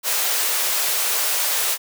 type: high-pass noise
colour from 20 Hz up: white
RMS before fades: -21 dBFS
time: 0.03-1.78 s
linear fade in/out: 50 ms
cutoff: 440 Hz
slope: 24 dB/octave
effects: none